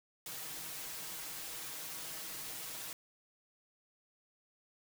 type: noise with comb filter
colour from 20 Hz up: white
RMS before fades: -44 dBFS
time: 0.26-2.93 s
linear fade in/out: 2 ms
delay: 6.3 ms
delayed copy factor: +0.8
effects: none